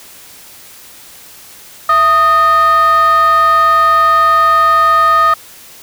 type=tone with frequency modulation; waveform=sine; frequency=1244.5 Hz; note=D#6; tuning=in tune; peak=-4 dBFS; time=1.89-5.34 s; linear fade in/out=5 ms; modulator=579 Hz; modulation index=0.47; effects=tanh soft clip ceiling -5 dBFS + white hiss -37 dBFS RMS until 5.82 s